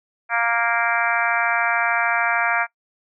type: harmonic tone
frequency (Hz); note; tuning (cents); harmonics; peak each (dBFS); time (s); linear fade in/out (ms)
233.2; A#3; +1; 3 / 4 / 5 / 6 / 7 / 8 / 9 / 10; -25 / -26 / -28 / -24 / -24 / -31 / -29 / -27; 0.29-2.67; 50
effects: noise-tail reverb RT60 0.1 s tail -20 dB re dry